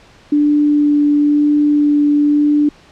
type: tone with vibrato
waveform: sine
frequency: 293.7 Hz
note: D4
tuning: in tune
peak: -9 dBFS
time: 0.32-2.69 s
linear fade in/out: 5 ms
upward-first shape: sine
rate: 1 Hz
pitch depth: 8 cents each way
effects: pink hiss -45 dBFS RMS until 2.91 s + low-pass 5000 Hz 12 dB/octave